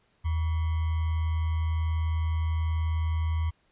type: tone with sample-and-hold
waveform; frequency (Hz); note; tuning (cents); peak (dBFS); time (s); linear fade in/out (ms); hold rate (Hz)
sine; 80.6; E2; -38; -24; 0.24-3.51; 20; 1050
effects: pink hiss -68 dBFS RMS until 3.71 s + resampled to 8000 Hz